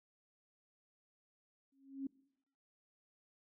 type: tone with exponential growth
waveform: sine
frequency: 271.9 Hz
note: C#4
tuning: 33 cents flat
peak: -35 dBFS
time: 1.72-2.07 s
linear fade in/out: 5 ms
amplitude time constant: 74 ms
effects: noise-tail reverb RT60 0.8 s tail -23 dB re dry